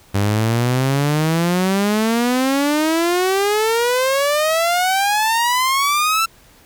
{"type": "exponential sweep", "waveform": "sawtooth", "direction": "up", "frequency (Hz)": [98, 1349], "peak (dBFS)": -11, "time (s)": [0.14, 6.26], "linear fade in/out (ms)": 10, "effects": ["pink hiss -49 dBFS RMS until 6.65 s"]}